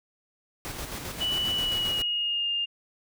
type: noise with tremolo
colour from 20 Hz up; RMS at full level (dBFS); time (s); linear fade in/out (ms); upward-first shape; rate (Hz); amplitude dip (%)
pink; -35; 0.65-2.02; 0; square; 7.5; 35
type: tone with pitch glide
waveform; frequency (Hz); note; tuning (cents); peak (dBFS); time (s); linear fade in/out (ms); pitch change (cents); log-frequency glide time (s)
sine; 2960 to 2815; F#7 to F7; 0 to +13; -25; 1.2-2.66; 20; -87; 1.51-2.5
effects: none